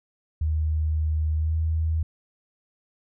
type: tone with pitch glide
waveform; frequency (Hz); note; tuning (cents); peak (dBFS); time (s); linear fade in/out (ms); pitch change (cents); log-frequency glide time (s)
sine; 77.78 to 79.97; D#2 to D#2; 0 to +48; -21; 0.41-2.03; 5; +48; 1.38-1.55
effects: none